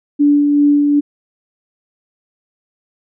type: tone with tremolo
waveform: sine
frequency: 290 Hz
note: D4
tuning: 22 cents flat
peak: -7 dBFS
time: 0.19-1.01 s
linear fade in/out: 20 ms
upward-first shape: sine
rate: 2.6 Hz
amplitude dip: 30%
effects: none